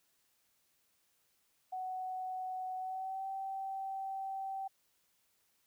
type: tone with pitch glide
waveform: sine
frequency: 745 to 774 Hz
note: F#5 to G5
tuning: +12 to -22 cents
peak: -37 dBFS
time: 1.72-4.68 s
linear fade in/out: 10 ms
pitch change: +66 cents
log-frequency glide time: 2.77-3.27 s
effects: white hiss -75 dBFS RMS until 5.66 s